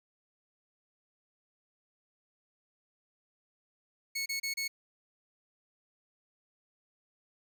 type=tone bursts; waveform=20% pulse; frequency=2200 Hz; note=C#7; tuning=14 cents flat; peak=-27 dBFS; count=4; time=4.15-4.68 s; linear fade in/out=10 ms; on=110 ms; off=30 ms; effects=none